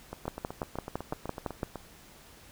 two click trains, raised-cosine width 1 ms, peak -23 / -17 dBFS, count 14 / 9, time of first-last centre 0.13-1.757 / 0.28-1.631 s, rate 7.99 / 5.92 Hz, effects pink hiss -54 dBFS RMS until 2.51 s

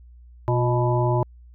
harmonic tone with a mistuned harmonic, 123.47 Hz, B2, in tune, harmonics 1 / 3 / 5 / 7 / 8, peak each -20 / -25 / -27 / -28 / -29 dBFS, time 0.48-1.23 s, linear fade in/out 0 ms, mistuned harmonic 3, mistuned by -60 cents, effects added 60 Hz sine -44 dBFS peak until 1.54 s

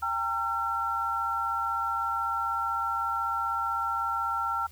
sine tone cluster, 796 / 912 / 1357 Hz, G5 / A#5 / E6, +26 / -38 / +50 cents, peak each -35 / -33 / -28 dBFS, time 0.02-4.67 s, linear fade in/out 10 ms, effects added 77 Hz sine -50 dBFS peak until 4.71 s + white hiss -57 dBFS RMS until 4.71 s

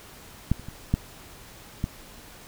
clicks, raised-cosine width 5 ms, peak -8 / -29 / -24 / -8 / -13 dBFS, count 5, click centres 0.516 / 0.596 / 0.686 / 0.94 / 1.841 s, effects pink hiss -47 dBFS RMS until 2.47 s

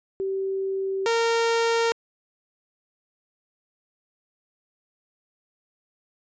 sine / sawtooth tone pair in turn, 386.2 / 460.9 Hz, G4 / A#4, -26 / -20 cents, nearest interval minor third, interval 306 cents, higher second, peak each -24 / -16 dBFS, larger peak second, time 0.2-1.06 / 1.06-1.92 s, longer neither, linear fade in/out 0 ms, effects resampled to 16000 Hz

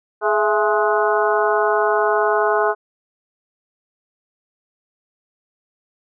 harmonic tone with a mistuned harmonic, 210.4 Hz, G#3, 23 cents sharp, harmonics 2 / 3 / 4 / 5 / 6 / 7, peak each -19 / -21 / -22 / -23 / -24 / -24 dBFS, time 0.21-2.75 s, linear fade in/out 50 ms, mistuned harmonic 3, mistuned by +83 cents, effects none

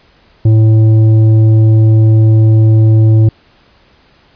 triangle tone with tanh clipping, 110 Hz, A2, in tune, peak -5 dBFS, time 0.45-3.29 s, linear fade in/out 5 ms, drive 12 dB, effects pink hiss -48 dBFS RMS until 4.35 s + resampled to 11025 Hz

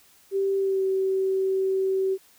sine tone with pitch glide, 390.8 to 382.5 Hz, G4 to G4, -5 to -42 cents, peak -21 dBFS, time 0.31-2.18 s, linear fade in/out 50 ms, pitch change -37 cents, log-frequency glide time 0.57-0.83 s, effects white hiss -57 dBFS RMS until 2.38 s

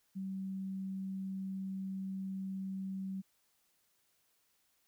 sine tone, 191.5 Hz, G3, 40 cents flat, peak -37 dBFS, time 0.15-3.22 s, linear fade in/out 20 ms, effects white hiss -75 dBFS RMS until 4.87 s

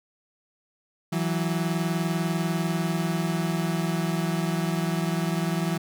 35% pulse tone pair together, 164.81 / 184.99 Hz, E3 / F#3, 0 / 0 cents, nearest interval major second, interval 200 cents, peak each -24 / -27 dBFS, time 1.12-5.78 s, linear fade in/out 10 ms, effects none

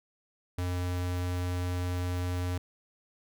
square tone, 89.5 Hz, F2, 43 cents sharp, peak -30 dBFS, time 0.58-2.58 s, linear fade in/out 5 ms, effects none

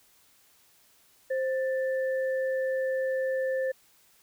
sine tone pair together, 524.7 / 1765 Hz, C5 / A6, +5 / +5 cents, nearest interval octave + major sixth, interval 2100 cents, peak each -26 / -37 dBFS, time 1.3-3.72 s, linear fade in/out 10 ms, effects white hiss -62 dBFS RMS until 4.22 s

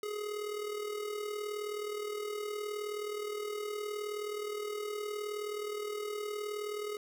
square tone with amplitude modulation, 418.7 Hz, G#4, 14 cents sharp, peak -34 dBFS, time 0.03-6.97 s, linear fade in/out 2 ms, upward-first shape sine, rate 39.2 Hz, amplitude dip 55%, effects none

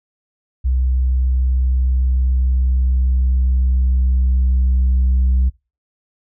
sine tone with level ramp, 63.8 Hz, C2, 43 cents flat, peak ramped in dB -12 to -9 dBFS, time 0.64-5.5 s, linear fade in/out 20 ms, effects noise-tail reverb RT60 0.3 s tail -26 dB re dry + tanh soft clip ceiling -10 dBFS

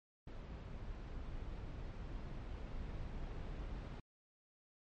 brown noise with level ramp, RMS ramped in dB -47 to -44 dBFS, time 0.27-4 s, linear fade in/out 5 ms, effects low-pass 4000 Hz 12 dB/octave + MP3 48 kbps

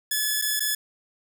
5% pulse tone with dropouts, 1715 Hz, A6, 45 cents flat, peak -12 dBFS, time 0.11-0.75 s, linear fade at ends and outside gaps 5 ms, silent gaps 0.416-0.421 / 0.596-0.604 s, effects none

